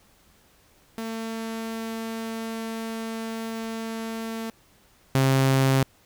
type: tone pair in turn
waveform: sawtooth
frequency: 225.1 / 133.85 Hz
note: A3 / C3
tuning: +40 / +40 cents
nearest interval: major sixth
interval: 900 cents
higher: first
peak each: -26 / -14 dBFS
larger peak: second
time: 0.98-4.5 / 5.15-5.83 s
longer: first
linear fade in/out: 0 ms
effects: pink hiss -59 dBFS RMS until 6.05 s